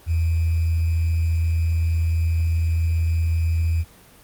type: tone with sample-and-hold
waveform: sine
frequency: 82.41 Hz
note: E2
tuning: in tune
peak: -17 dBFS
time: 0.06-3.85 s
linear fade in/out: 50 ms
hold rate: 2450 Hz
effects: pink hiss -49 dBFS RMS until 4.23 s + Opus 24 kbps